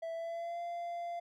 triangle tone with pitch glide, 660 to 690 Hz, E5 to F5, +2 to -21 cents, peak -35 dBFS, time 0.02-1.2 s, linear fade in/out 10 ms, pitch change +77 cents, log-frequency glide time 0.13-0.6 s, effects none

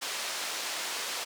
white band-pass noise, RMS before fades -35 dBFS, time 0.01-1.25 s, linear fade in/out 20 ms, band 430 to 6000 Hz, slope 12 dB/octave, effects none

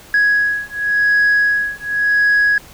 sine beating tone pair, 1666 / 1666.91 Hz, G#6 / G#6, +5 / +6 cents, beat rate 0.91 Hz, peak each -14 dBFS, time 0.14-2.58 s, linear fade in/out 2 ms, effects tanh soft clip ceiling -8 dBFS + pink hiss -41 dBFS RMS until 2.73 s

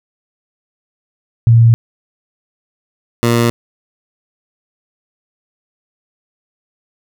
sine / 15% pulse tone pair in turn, 115.7 / 117.86 Hz, A#2 / A#2, -13 / +19 cents, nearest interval unison, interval 32 cents, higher second, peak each -4 dBFS, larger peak neither, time 1.47-1.74 / 3.23-3.5 s, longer neither, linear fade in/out 0 ms, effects none

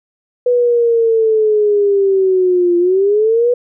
sine linear two-way sweep, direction down then up, 493.9 to 345.5 to 493.9 Hz, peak -9 dBFS, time 0.46-3.54 s, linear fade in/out 5 ms, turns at 2.78 s, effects none

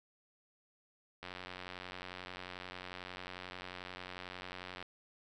click train, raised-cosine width 0.3 ms, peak -28 dBFS, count 329, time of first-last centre 1.23-4.826 s, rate 91.2 Hz, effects none

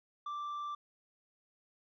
triangle tone with tanh clipping, 1174.7 Hz, D6, in tune, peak -38 dBFS, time 0.26-0.75 s, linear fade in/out 5 ms, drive 8 dB, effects none

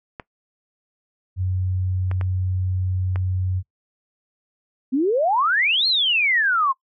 clicks, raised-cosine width 0.5 ms, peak -17 dBFS, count 4, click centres 0.198 / 2.114 / 2.212 / 3.159 s
sine tone, 92.5 Hz, F#2, in tune, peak -20 dBFS, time 1.36-3.63 s, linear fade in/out 50 ms
sine exponential two-way sweep, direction up then down, 246.9 to 4316 to 1034 Hz, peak -16 dBFS, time 4.92-6.73 s, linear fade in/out 20 ms, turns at 5.87 s
effects noise-tail reverb RT60 0.1 s tail -20 dB re dry

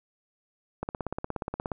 click train, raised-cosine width 1 ms, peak -17 dBFS, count 16, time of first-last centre 0.83-1.718 s, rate 16.9 Hz, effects none

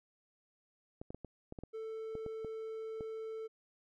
clicks, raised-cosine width 2 ms, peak -31 dBFS, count 11, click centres 1.015 / 1.105 / 1.146 / 1.247 / 1.524 / 1.588 / 1.636 / 2.153 / 2.263 / 2.447 / 3.008 s
triangle tone, 442.9 Hz, A4, 11 cents sharp, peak -38 dBFS, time 1.73-3.48 s, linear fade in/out 20 ms
effects none

